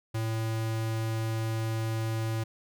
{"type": "tone", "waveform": "square", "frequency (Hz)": 111.9, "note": "A2", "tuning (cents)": 30, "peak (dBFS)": -29, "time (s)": [0.14, 2.44], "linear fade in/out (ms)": 10, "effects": []}